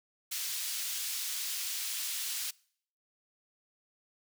pink high-pass noise, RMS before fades -36 dBFS, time 0.31-2.51 s, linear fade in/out 10 ms, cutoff 3600 Hz, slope 12 dB/octave, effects noise-tail reverb RT60 0.6 s tail -24 dB re dry

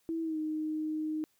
sine tone with pitch glide, 327.4 to 310.1 Hz, E4 to D#4, -12 to -6 cents, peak -31 dBFS, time 0.09-1.24 s, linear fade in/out 0 ms, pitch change -94 cents, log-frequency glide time 0.22-0.38 s, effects white hiss -72 dBFS RMS until 1.39 s

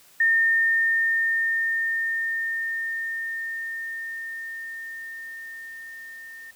sine tone with level ramp, 1820 Hz, A#6, 42 cents flat, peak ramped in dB -16 to -39 dBFS, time 0.2-6.51 s, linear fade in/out 5 ms, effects white hiss -54 dBFS RMS until 6.55 s

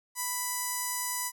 5% pulse tone with notch filter, 990 Hz, B5, 4 cents sharp, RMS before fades -33 dBFS, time 0.15-1.32 s, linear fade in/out 50 ms, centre 3300 Hz, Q 0.78, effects none

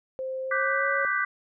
sine tone with pitch glide, 523.3 to 552.8 Hz, C5 to C#5, 0 to -5 cents, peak -29 dBFS, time 0.19-1.05 s, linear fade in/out 0 ms, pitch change +95 cents, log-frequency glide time 0.43-0.89 s
sine chord, G major seventh, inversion second, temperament equal with one note detuned, 1174.7 / 1500.6 / 1568 / 1975.5 Hz, D6 / F#6 / G6 / B6, 0 / +24 / 0 / 0 cents, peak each -29 dBFS, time 0.51-1.25 s, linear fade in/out 5 ms
effects none

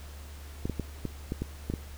clicks, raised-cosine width 3 ms, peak -18 dBFS, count 8, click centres 0.655 / 0.697 / 0.797 / 1.053 / 1.321 / 1.42 / 1.7 / 1.738 s, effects added 72 Hz sine -42 dBFS peak until 1.97 s + pink hiss -51 dBFS RMS until 1.97 s

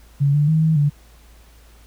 sine tone with pitch steps, 141.1 / 147.2 / 158 / 159 / 145.3 Hz, C#3 / D3 / D#3 / D#3 / D3, +31 / +4 / +27 / +38 / -18 cents, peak -13 dBFS, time 0.2-0.9 s, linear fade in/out 20 ms, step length 140 ms, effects added 56 Hz sine -46 dBFS peak until 1.86 s + pink hiss -53 dBFS RMS until 1.86 s

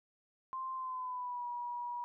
sine tone with pitch glide, 1046.5 to 965.2 Hz, C6 to B5, 0 to -40 cents, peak -37 dBFS, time 0.53-2.04 s, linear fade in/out 0 ms, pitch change -140 cents, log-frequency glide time 0.74-1.47 s, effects none

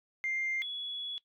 sine tone pair in turn, 2102 / 3384 Hz, C7 / G#7, +7 / +32 cents, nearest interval minor sixth, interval 825 cents, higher second, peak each -30 / -35 dBFS, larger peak first, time 0.24-0.62 / 0.62-1.18 s, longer second, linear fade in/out 0 ms, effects noise-tail reverb RT60 0.1 s tail -18 dB re dry + tanh soft clip ceiling -26 dBFS

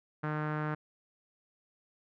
sawtooth tone with low-pass filter, 152.3 Hz, D#3, 37 cents flat, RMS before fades -34 dBFS, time 0.23-0.75 s, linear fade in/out 10 ms, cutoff 1500 Hz, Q 2.9, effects none

